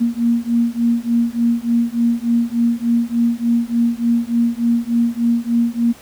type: beating tone pair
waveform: sine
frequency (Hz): 233.1 / 236.5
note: A#3 / A#3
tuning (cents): 0 / +25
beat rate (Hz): 3.4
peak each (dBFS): -17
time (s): 0-5.93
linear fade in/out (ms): 20
effects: pink hiss -43 dBFS RMS until 6.01 s + high-pass 60 Hz 12 dB/octave